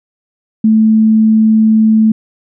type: tone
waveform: sine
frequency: 219.2 Hz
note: A3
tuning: 6 cents flat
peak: -5 dBFS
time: 0.64-2.12 s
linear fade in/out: 5 ms
effects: none